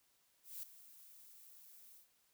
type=noise with ADSR envelope; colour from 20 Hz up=violet; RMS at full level=-45 dBFS; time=0.43-2.08 s; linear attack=200 ms; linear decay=5 ms; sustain=-15 dB; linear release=110 ms; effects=white hiss -75 dBFS RMS until 2.33 s